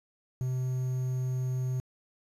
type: tone with quantisation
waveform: triangle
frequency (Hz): 128.1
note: C3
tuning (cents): -36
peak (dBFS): -26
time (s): 0.41-1.8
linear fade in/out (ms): 0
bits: 9
effects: resampled to 32000 Hz